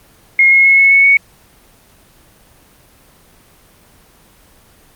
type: tone with pitch steps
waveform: sine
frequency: 2149 / 2164 / 2179 / 2194 / 2209 / 2225 Hz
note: C7 / C#7 / C#7 / C#7 / C#7 / C#7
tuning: +46 / -42 / -30 / -18 / -7 / +6 cents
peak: -5 dBFS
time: 0.39-1.17 s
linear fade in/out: 2 ms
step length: 130 ms
effects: pink hiss -47 dBFS RMS until 4.95 s + Opus 24 kbps